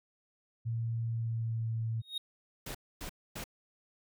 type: tone with pitch glide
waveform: sine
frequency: 115 to 113.09 Hz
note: A#2 to A2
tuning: -23 to +48 cents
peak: -31 dBFS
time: 0.65-2.02 s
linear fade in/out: 20 ms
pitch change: -29 cents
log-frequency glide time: 1.07-1.72 s
type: tone with exponential growth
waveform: triangle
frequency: 3739 Hz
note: A#7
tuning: 4 cents sharp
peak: -29 dBFS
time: 2-2.18 s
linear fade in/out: 5 ms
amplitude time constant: 37 ms
type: noise bursts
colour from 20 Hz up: pink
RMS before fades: -41 dBFS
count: 3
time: 2.66-3.441 s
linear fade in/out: 5 ms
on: 87 ms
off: 260 ms
effects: none